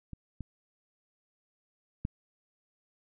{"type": "clicks", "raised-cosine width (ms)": 5, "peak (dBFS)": [-29, -26, -19], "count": 3, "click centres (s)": [0.133, 0.407, 2.051], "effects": []}